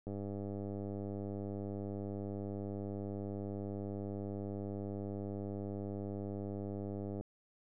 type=click train; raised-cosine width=2 ms; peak=-29 dBFS; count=715; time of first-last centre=0.07-7.21 s; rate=100 Hz; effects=none